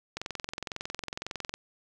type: click train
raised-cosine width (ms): 0.2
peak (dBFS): -17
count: 31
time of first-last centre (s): 0.17-1.54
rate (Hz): 21.9
effects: none